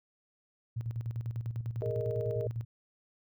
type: tone with tremolo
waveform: sine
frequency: 115.3 Hz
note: A#2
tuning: 19 cents flat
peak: -31 dBFS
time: 0.76-2.65 s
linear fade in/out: 10 ms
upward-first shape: square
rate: 10 Hz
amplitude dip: 65%
type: chord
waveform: sine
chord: Ab suspended second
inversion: none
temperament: equal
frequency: 415.3 / 466.2 / 622.3 Hz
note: Ab4 / Bb4 / Eb5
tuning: 0 / 0 / 0 cents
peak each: -37 / -35 / -37 dBFS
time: 1.82-2.47 s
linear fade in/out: 0 ms
effects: none